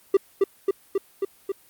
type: tone with echo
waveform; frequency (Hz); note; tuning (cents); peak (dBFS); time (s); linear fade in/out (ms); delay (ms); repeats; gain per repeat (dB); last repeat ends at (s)
triangle; 392; G4; 0; -11; 0.14-0.17; 5; 270; 5; -2; 1.52
effects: white hiss -56 dBFS RMS until 1.69 s + Opus 32 kbps